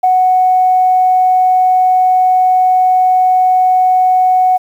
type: tone with ADSR envelope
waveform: sine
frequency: 740 Hz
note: F#5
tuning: in tune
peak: -3 dBFS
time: 0.03-4.58 s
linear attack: 13 ms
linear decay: 4 ms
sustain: -3 dB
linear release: 19 ms
effects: tanh soft clip ceiling 0 dBFS + 7-bit